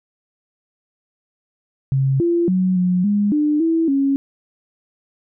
sine tone with pitch steps, 134.8 / 342.4 / 185.2 / 180.9 / 205.1 / 298.9 / 327.6 / 275.3 Hz, C#3 / F4 / F#3 / F#3 / G#3 / D4 / E4 / C#4, -48 / -34 / +2 / -39 / -21 / +31 / -11 / -12 cents, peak -14 dBFS, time 1.92-4.16 s, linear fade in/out 0 ms, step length 280 ms, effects none

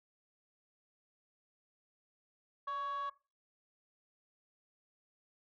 sine tone with frequency modulation, 1120 Hz, C#6, 18 cents sharp, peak -33 dBFS, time 2.67-3.1 s, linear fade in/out 10 ms, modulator 539 Hz, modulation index 0.34, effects noise-tail reverb RT60 0.3 s tail -19 dB re dry + tanh soft clip ceiling -35 dBFS

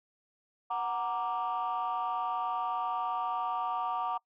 sine chord, Gb augmented, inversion none, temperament equal, 740 / 932.3 / 1174.7 Hz, Gb5 / Bb5 / D6, 0 / 0 / 0 cents, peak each -33 dBFS, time 0.7-4.18 s, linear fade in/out 10 ms, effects noise-tail reverb RT60 0.1 s tail -25 dB re dry + tanh soft clip ceiling -25 dBFS

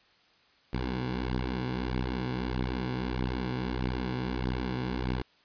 10% pulse beating tone pair, 61.74 / 63.34 Hz, B1 / B1, 0 / +44 cents, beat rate 1.6 Hz, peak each -27 / -23 dBFS, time 0.73-5.22 s, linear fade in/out 5 ms, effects white hiss -63 dBFS RMS until 5.44 s + resampled to 11025 Hz

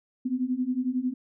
sine beating tone pair, 246.9 / 257.9 Hz, B3 / C4, 0 / -25 cents, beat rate 11 Hz, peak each -29 / -27 dBFS, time 0.25-1.14 s, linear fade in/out 10 ms, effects none

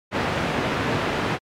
pink band-pass noise, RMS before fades -24 dBFS, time 0.11-1.39 s, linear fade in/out 50 ms, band 120 to 2500 Hz, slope 12 dB/octave, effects MP3 96 kbps

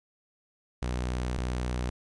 sawtooth tone pair in turn, 61.74 / 61.74 Hz, B1 / B1, 0 / 0 cents, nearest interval unison, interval 0 cents, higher neither, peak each -25 dBFS, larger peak neither, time 0.82-1.38 / 1.38-1.9 s, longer first, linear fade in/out 5 ms, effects resampled to 22050 Hz + 11-bit

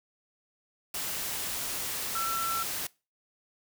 sine tone in noise, 1342 Hz, E6, 31 cents sharp, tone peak -30 dBFS, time 2.15-2.63 s, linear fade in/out 5 ms, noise white, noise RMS -34 dBFS, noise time 0.94-2.87 s, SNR +1 dB, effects noise-tail reverb RT60 0.3 s tail -23 dB re dry

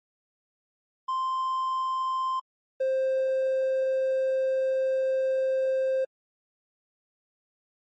triangle tone pair in turn, 1044 / 526.7 Hz, C6 / C5, -4 / +11 cents, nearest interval octave, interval 1185 cents, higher first, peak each -23 / -20 dBFS, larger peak second, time 1.08-2.4 / 2.8-6.05 s, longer second, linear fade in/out 10 ms, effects tanh soft clip ceiling -17 dBFS + MP3 32 kbps

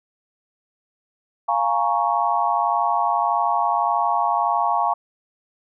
sine chord, Bb minor seventh, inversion second, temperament equal, 698.5 / 830.6 / 932.3 / 1108.7 Hz, F5 / Ab5 / Bb5 / Db6, 0 / 0 / 0 / 0 cents, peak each -23 dBFS, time 1.48-4.94 s, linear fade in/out 10 ms, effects none

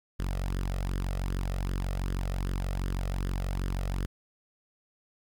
sawtooth tone with flanger, 46.25 Hz, F#1, in tune, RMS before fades -31 dBFS, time 0.19-4.06 s, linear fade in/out 10 ms, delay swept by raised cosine 0.6 to 1.6 ms, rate 2.6 Hz, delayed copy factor +0.6, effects 11-bit

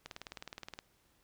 click train, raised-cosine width 0.2 ms, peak -26 dBFS, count 15, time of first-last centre 0.06-0.789 s, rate 19.2 Hz, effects pink hiss -71 dBFS RMS until 1.23 s

